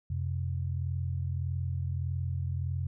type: tone pair together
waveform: sine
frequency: 88.5 / 130.15 Hz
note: F2 / C3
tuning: +23 / -9 cents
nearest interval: perfect fifth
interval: 668 cents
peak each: -31 / -34 dBFS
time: 0.1-2.87 s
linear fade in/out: 5 ms
effects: none